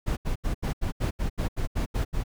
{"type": "noise bursts", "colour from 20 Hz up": "brown", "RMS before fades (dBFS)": -26, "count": 12, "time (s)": [0.06, 2.238], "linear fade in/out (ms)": 20, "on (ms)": 110, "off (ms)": 78, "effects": []}